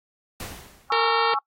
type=noise with exponential decay; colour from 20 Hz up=pink; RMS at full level=-33 dBFS; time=0.4-1.09 s; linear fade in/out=2 ms; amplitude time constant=150 ms
type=chord; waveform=sine; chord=C# minor; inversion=second; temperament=just; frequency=831.5 / 1108.7 / 1330.5 Hz; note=G#5 / C#6 / E6; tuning=+2 / 0 / +16 cents; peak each=-26 dBFS; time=0.9-1.39 s; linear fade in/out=5 ms
type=harmonic tone; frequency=459.1 Hz; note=A#4; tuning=26 cents flat; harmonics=1 / 2 / 3 / 4 / 5 / 6 / 7 / 8 / 9 / 10; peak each=-25 / -28 / -30 / -31 / -32 / -33 / -33 / -34 / -35 / -35 dBFS; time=0.92-1.34 s; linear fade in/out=2 ms
effects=noise-tail reverb RT60 0.1 s tail -23 dB re dry + AAC 48 kbps